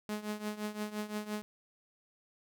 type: tone with tremolo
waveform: sawtooth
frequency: 210.9 Hz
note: G#3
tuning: 27 cents sharp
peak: -29 dBFS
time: 0.09-1.42 s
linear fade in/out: 0 ms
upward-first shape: triangle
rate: 5.8 Hz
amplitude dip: 85%
effects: none